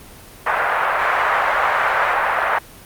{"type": "band-pass noise", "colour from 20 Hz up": "white", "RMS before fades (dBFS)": -18, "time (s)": [0.46, 2.59], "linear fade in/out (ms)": 10, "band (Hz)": [600, 1700], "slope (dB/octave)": 24, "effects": ["pink hiss -41 dBFS RMS until 2.85 s", "Opus 32 kbps"]}